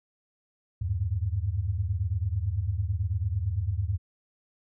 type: tone cluster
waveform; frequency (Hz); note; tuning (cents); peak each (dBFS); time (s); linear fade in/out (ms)
sine; 79.5 / 98.6 / 107.6; D#2 / G2 / A2; +38 / +11 / -38; -30 / -28 / -34; 0.81-3.98; 10
effects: none